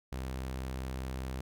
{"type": "tone", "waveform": "sawtooth", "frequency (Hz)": 65, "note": "C2", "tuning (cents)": -11, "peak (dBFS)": -32, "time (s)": [0.12, 1.41], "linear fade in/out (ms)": 5, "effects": []}